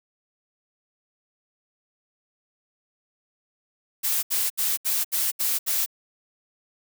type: noise bursts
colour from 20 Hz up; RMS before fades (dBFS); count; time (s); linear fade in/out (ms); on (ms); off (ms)
blue; -24; 7; 4.03-5.862; 20; 200; 72
effects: none